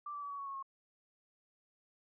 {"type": "tone with pitch steps", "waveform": "sine", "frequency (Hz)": [1174.7, 1159.2, 1143.9, 1128.8, 1113.9, 1099.2, 1084.7], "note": ["D6", "D6", "D6", "C#6", "C#6", "C#6", "C#6"], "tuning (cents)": [0, -23, -46, 31, 8, -15, -38], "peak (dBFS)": -40, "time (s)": [0.06, 0.627], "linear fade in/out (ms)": 5, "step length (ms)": 81, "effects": []}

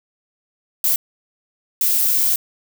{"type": "noise bursts at uneven times", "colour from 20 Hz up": "violet", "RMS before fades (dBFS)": -17, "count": 2, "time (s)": [[0.84, 0.96], [1.81, 2.36]], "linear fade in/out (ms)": 2, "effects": []}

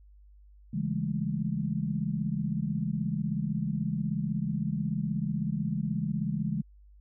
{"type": "chord", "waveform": "sine", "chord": "A major seventh", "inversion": "first", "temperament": "equal with one note detuned", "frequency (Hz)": [138.59, 164.81, 203.8, 220], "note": ["C#3", "E3", "G#3", "A3"], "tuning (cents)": [0, 0, -32, 0], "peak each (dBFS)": [-34, -32, -32, -37], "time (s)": [0.73, 6.62], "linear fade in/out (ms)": 10, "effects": ["added 50 Hz sine -52 dBFS peak until 7 s"]}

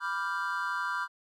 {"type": "chord", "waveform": "triangle", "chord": "G dominant seventh", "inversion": "first", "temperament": "equal", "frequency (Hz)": [987.8, 1174.7, 1396.9, 1568], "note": ["B5", "D6", "F6", "G6"], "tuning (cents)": [0, 0, 0, 0], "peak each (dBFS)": [-34, -34, -33, -34], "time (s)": [0, 1.08], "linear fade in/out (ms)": 50, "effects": []}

